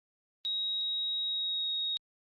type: tone with pitch glide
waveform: sine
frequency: 3800 to 3761 Hz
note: A#7 to A#7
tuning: +33 to +15 cents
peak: -30 dBFS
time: 0.45-1.97 s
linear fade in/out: 0 ms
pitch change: -18 cents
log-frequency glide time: 1.23-1.71 s
effects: Opus 32 kbps